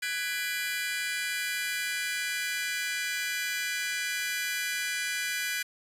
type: chord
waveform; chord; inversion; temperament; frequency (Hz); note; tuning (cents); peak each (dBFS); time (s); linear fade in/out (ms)
sawtooth; G# half-diminished seventh; third; just; 1495.1 / 1661.2 / 1993.5 / 2392; F#6 / G#6 / B6 / D7; +18 / 0 / +16 / +31; -32; 0.02-5.63; 10
effects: resampled to 32000 Hz + 8-bit

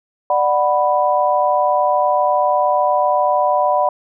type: chord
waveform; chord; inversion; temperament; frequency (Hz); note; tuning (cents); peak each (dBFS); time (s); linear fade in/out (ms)
sine; B minor; first; just; 592.7 / 740.8 / 987.8; D5 / F#5 / B5; +16 / +2 / 0; -17; 0.3-3.89; 2
effects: none

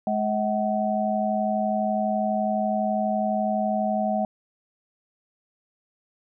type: tone cluster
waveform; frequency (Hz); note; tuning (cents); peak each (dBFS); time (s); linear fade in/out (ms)
sine; 211.3 / 638 / 750; G#3 / D#5 / F#5; +30 / +43 / +23; -26; 0.07-4.25; 2
effects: none

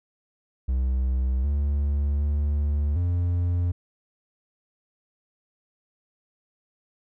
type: tone with pitch steps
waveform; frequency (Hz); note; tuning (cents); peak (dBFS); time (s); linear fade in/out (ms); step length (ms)
triangle; 64.1 / 71.6 / 73.1 / 87.8; C2 / D2 / D2 / F2; -35 / -43 / -7 / +10; -19; 0.68-3.72; 10; 760
effects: none

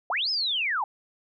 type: linear two-way sweep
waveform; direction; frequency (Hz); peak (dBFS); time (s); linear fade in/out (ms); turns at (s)
sine; up then down; 587.3 to 5274 to 771; -24; 0.1-0.84; 2; 0.3
effects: none

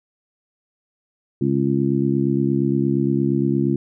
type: harmonic tone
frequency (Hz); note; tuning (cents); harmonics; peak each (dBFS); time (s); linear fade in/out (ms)
68.6; C#2; -17; 2 / 3 / 4 / 5; -22 / -22 / -22 / -22; 1.41-3.76; 5
effects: none

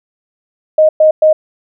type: tone bursts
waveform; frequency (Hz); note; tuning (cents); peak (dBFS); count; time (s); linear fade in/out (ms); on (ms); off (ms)
sine; 622.3; D#5; 0; -4; 3; 0.78-1.33; 5; 110; 110
effects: none

